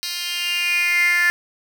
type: tone with high-pass filter sweep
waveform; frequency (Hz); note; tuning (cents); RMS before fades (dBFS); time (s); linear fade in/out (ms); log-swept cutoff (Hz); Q
10% pulse; 350.5; F4; +6; -20; 0.03-1.3; 0; 3700 to 1800; 7.9
effects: none